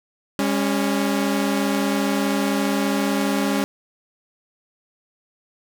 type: tone pair together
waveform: sawtooth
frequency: 202.1 / 277.2 Hz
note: G#3 / C#4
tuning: -47 / 0 cents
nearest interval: perfect fourth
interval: 547 cents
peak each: -18 dBFS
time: 0.39-3.64 s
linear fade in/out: 0 ms
effects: none